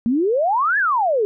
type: exponential two-way sweep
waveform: sine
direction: up then down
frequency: 221.1 to 1755 to 399.1 Hz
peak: -15 dBFS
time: 0.06-1.25 s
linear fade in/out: 0 ms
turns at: 0.78 s
effects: none